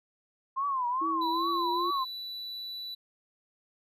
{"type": "tone with vibrato", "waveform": "sine", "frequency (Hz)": 1046.5, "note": "C6", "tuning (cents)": 0, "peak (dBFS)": -27, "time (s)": [0.56, 2.05], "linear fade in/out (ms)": 20, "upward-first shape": "triangle", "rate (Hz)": 2.4, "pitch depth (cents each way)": 170}
{"type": "tone with pitch glide", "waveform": "sine", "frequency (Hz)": [325.6, 349], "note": ["E4", "F4"], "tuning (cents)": [-21, -1], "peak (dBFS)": -33, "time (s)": [1.01, 1.91], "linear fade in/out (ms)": 10, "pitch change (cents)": 120, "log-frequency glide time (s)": [1.16, 1.75]}
{"type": "tone", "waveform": "triangle", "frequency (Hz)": 3959, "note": "B7", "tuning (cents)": 3, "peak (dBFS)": -35, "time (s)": [1.21, 2.95], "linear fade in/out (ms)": 10}
{"effects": ["resampled to 32000 Hz"]}